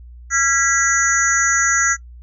sine tone cluster, 1366 / 1644 / 1960 / 5980 / 6690 Hz, F6 / G#6 / B6 / F#8 / G#8, -39 / -18 / -14 / +17 / +12 cents, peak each -20 dBFS, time 0.3-1.97 s, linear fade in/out 50 ms, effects noise-tail reverb RT60 0.1 s tail -21 dB re dry + added 60 Hz sine -36 dBFS peak until 2.22 s

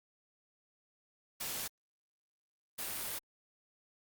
white noise bursts at uneven times, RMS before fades -39 dBFS, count 2, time 1.4-1.68 / 2.78-3.19 s, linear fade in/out 10 ms, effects Opus 48 kbps

